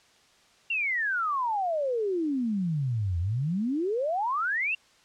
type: exponential two-way sweep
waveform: sine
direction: down then up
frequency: 2800 to 82.41 to 2800 Hz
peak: -25 dBFS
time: 0.7-4.75 s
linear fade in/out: 5 ms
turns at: 3.19 s
effects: white hiss -60 dBFS RMS until 5.04 s + low-pass 6000 Hz 12 dB/octave